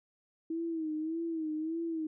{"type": "tone with vibrato", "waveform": "sine", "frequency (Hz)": 320.9, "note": "E4", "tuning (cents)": -46, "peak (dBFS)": -32, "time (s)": [0.5, 2.07], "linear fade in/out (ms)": 5, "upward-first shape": "sine", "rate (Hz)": 1.7, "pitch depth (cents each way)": 73, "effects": []}